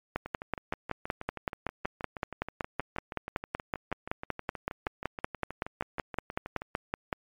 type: two click trains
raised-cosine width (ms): 0.5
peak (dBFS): -22 / -14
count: 41 / 38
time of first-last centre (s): 0.26-6.619 / 0.16-7.128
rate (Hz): 6.29 / 5.31
effects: MP3 96 kbps